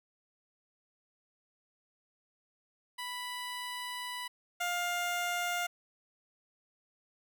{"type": "tone pair in turn", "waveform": "15% pulse", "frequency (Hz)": [987.8, 704.4], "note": ["B5", "F5"], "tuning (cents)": [0, 15], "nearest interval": "tritone", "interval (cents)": 585, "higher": "first", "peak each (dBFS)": [-31, -25], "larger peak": "second", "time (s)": [[2.98, 4.28], [4.6, 5.67]], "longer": "first", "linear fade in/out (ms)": 10, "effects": []}